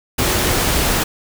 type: tone in noise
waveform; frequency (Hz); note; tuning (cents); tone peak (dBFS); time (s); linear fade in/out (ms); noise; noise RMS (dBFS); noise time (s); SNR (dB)
sine; 362.7; F#4; -34; -26; 0.21-0.56; 10; pink; -17; 0.18-1.04; -12
effects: none